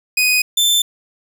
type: tone pair in turn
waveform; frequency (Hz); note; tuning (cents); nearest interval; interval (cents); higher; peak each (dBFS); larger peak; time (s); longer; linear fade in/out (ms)
sawtooth; 2495 / 3545; D#7 / A7; +4 / +12; tritone; 608; second; -9; neither; 0.17-0.42 / 0.57-0.82; neither; 5
effects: none